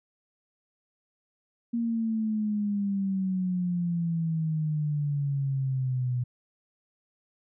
sine exponential sweep, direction down, 235.4 to 122.7 Hz, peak -25 dBFS, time 1.73-6.24 s, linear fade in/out 10 ms, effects none

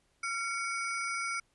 square ring-modulated tone, 1808 Hz, A6, 47 cents sharp, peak -30 dBFS, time 0.23-1.4 s, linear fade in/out 5 ms, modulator 435 Hz, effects pink hiss -72 dBFS RMS until 1.54 s + resampled to 24000 Hz

